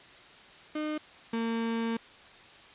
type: tone pair in turn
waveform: 35% pulse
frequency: 305.2 / 228.6 Hz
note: D#4 / A#3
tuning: -33 / -34 cents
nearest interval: perfect fourth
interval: 501 cents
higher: first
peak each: -29 / -27 dBFS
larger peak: second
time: 0.75-0.98 / 1.33-1.97 s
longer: second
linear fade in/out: 5 ms
effects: white hiss -52 dBFS RMS until 2.74 s + resampled to 8000 Hz